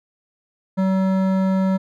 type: tone with hard clipping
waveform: triangle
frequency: 190 Hz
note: F#3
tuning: 46 cents sharp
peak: -18 dBFS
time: 0.77-1.78 s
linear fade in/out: 20 ms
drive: 17 dB
effects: none